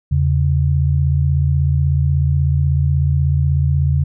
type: tone pair together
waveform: sine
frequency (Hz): 82.41 / 138.75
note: E2 / C#3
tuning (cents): 0 / +2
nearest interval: major sixth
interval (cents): 902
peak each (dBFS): -15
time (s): 0.11-4.04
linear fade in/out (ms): 10
effects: none